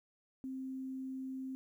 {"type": "tone", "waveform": "sine", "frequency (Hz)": 262.9, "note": "C4", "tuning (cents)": 8, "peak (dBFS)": -39, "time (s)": [0.44, 1.55], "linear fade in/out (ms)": 0, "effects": ["12-bit"]}